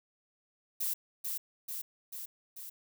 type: noise with echo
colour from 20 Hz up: violet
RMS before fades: -33 dBFS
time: 0.8-0.94 s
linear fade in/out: 10 ms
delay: 440 ms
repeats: 4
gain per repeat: -3 dB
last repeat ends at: 2.7 s
effects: none